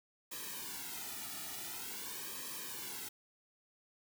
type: noise with flanger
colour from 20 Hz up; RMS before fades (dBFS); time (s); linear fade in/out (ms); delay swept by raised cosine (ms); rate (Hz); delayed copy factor
white; -44; 0.31-3.09; 10; 1.4 to 1.92; 0.47; -0.95
effects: none